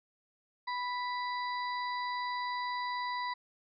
harmonic tone with a mistuned harmonic, 987.8 Hz, B5, in tune, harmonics 1 / 2 / 4 / 5, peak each -34 / -40 / -46 / -48 dBFS, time 0.67-3.34 s, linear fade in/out 10 ms, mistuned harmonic 5, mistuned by -56 cents, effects none

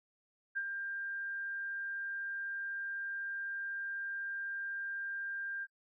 sine tone with ADSR envelope, 1594 Hz, G6, 28 cents sharp, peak -32 dBFS, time 0.55-5.67 s, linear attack 22 ms, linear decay 54 ms, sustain -5 dB, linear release 43 ms, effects noise-tail reverb RT60 0.1 s tail -23 dB re dry

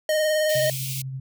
square tone with vibrato, 617 Hz, D#5, 15 cents flat, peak -20 dBFS, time 0.09-0.7 s, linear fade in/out 2 ms, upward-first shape sine, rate 19 Hz, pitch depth 25 cents each way
white high-pass noise, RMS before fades -32 dBFS, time 0.49-1.02 s, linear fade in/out 5 ms, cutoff 2200 Hz, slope 96 dB/octave
sine tone with tremolo, 132.6 Hz, C3, 23 cents sharp, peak -28 dBFS, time 0.55-1.2 s, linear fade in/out 5 ms, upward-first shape sine, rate 12 Hz, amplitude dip 30%
effects none

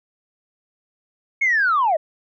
sine linear sweep, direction down, 2217 to 588 Hz, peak -14 dBFS, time 1.41-1.97 s, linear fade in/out 10 ms, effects tanh soft clip ceiling -11 dBFS

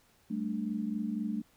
sine chord, G suspended second, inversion none, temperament equal, 196 / 220 / 293.7 Hz, G3 / A3 / D4, 0 / 0 / 0 cents, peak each -37 / -33 / -39 dBFS, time 0.3-1.42 s, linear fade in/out 10 ms, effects pink hiss -66 dBFS RMS until 1.56 s

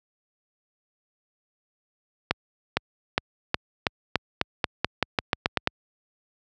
accelerating click train, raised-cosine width 0.3 ms, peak -4 dBFS, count 15, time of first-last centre 2.31-5.674 s, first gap 460 ms, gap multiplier 0.89, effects high-pass 60 Hz 12 dB/octave

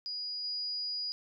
sine tone with level steps, 4900 Hz, D#8, 27 cents flat, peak -35 / -33 dBFS, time 0.06-1.12 s, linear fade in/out 0 ms, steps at 0.44 s, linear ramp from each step 2 ms, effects none

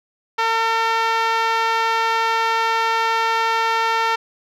5% pulse tone with band-pass filter, 452.8 Hz, A4, 50 cents sharp, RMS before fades -19 dBFS, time 0.38-4.16 s, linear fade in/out 10 ms, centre 980 Hz, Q 1.4, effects none

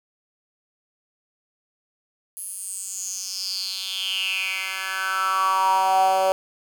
10% pulse tone with high-pass filter sweep, 190 Hz, F#3, 46 cents sharp, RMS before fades -24 dBFS, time 2.37-6.32 s, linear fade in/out 0 ms, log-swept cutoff 11000 to 600 Hz, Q 6.6, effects none

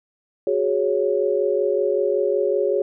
sine chord, F# suspended second, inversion none, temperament equal, 370 / 415.3 / 554.4 Hz, F#4 / G#4 / C#5, 0 / 0 / 0 cents, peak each -23 / -21 / -22 dBFS, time 0.47-2.82 s, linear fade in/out 2 ms, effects none

